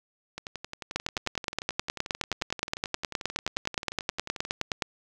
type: two click trains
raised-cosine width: 0.2 ms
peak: -19 / -9 dBFS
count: 47 / 38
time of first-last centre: 0.38-4.451 / 0.96-4.822 s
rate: 11.3 / 9.58 Hz
effects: none